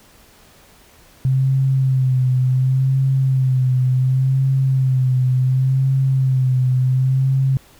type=tone with vibrato; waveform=sine; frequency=130.81 Hz; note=C3; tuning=in tune; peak=-13 dBFS; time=1.25-7.57 s; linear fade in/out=0 ms; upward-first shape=sine; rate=0.69 Hz; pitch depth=41 cents each way; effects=pink hiss -49 dBFS RMS until 7.79 s